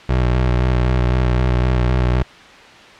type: tone with vibrato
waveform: 25% pulse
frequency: 62.1 Hz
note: B1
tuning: 10 cents sharp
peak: -10 dBFS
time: 0.09-2.23 s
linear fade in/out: 5 ms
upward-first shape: square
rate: 3.9 Hz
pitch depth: 29 cents each way
effects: white hiss -40 dBFS RMS until 2.99 s + low-pass 3000 Hz 12 dB/octave